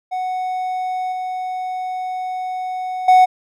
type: tone with level steps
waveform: triangle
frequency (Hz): 740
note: F#5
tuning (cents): 0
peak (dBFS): -18 / -20 / -5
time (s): 0.11-3.26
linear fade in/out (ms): 20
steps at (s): 1.12 / 3.08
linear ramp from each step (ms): 5
effects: none